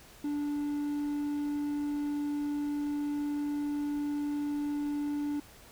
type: tone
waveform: triangle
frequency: 291.8 Hz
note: D4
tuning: 11 cents flat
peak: -28 dBFS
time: 0.24-5.4 s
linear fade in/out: 5 ms
effects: pink hiss -54 dBFS RMS until 5.71 s